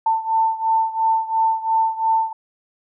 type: beating tone pair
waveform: sine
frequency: 892 / 894.9 Hz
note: A5 / A5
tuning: +23 / +29 cents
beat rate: 2.9 Hz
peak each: -18 / -21 dBFS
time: 0.06-2.33 s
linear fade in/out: 5 ms
effects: none